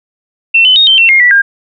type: tone with pitch steps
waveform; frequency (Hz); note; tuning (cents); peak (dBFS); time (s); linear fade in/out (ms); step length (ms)
sine; 2698 / 3031 / 3722 / 3117 / 2706 / 2132 / 1956 / 1609; E7 / F#7 / A#7 / G7 / E7 / C7 / B6 / G6; +40 / +41 / -3 / -11 / +45 / +32 / -17 / +45; -3; 0.54-1.42; 10; 110
effects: none

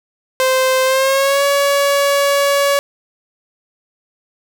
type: tone with pitch glide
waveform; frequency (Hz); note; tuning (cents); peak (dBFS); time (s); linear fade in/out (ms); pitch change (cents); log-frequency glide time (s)
sawtooth; 520 to 563.8; C5 to C#5; -11 to +29; -8; 0.4-2.79; 0; +140; 0.84-1.44
effects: none

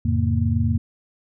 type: tone cluster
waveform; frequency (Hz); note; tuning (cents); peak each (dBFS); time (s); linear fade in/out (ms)
sine; 86.7 / 108 / 135 / 230.7; F2 / A2 / C#3 / A#3; -12 / -32 / -45 / -18; -21 / -22 / -27 / -24; 0.05-0.78; 5
effects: none

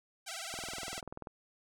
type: tone with vibrato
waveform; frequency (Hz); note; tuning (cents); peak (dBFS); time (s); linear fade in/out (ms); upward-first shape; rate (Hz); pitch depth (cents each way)
5% pulse; 717; F5; +45; -28; 0.26-1.01; 20; sine; 19; 180
type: click train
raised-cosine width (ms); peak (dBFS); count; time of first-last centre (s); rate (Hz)
1; -29; 16; 0.54-1.272; 20.5
effects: none

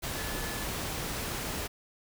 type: tone in noise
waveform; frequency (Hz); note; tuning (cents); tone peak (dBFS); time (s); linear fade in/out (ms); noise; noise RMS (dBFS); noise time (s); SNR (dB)
sine; 1727; A6; -33; -44; 0.15-0.65; 20; pink; -35; 0.02-1.68; -12
effects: none

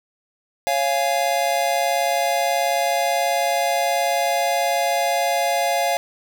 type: chord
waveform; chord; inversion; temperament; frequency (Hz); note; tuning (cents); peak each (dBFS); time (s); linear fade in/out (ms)
square; Db major; none; just; 554.4 / 693 / 831.5; Db5 / F5 / Ab5; 0 / -14 / +2; -25 / -21 / -26; 0.67-5.97; 0
effects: none

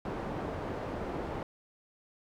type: low-pass noise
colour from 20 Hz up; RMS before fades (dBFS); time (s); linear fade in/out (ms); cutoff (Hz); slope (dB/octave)
white; -37; 0.05-1.43; 2; 650; 12
effects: none

